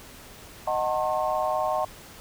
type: chord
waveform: sine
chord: D# diminished seventh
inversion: none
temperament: just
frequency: 622.3 / 746.7 / 896 / 1075.3 Hz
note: D#5 / F#5 / A5 / C6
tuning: 0 / +16 / +31 / +47 cents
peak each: -27 / -28 / -31 / -30 dBFS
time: 0.67-1.85 s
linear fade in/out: 5 ms
effects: pink hiss -46 dBFS RMS until 2.2 s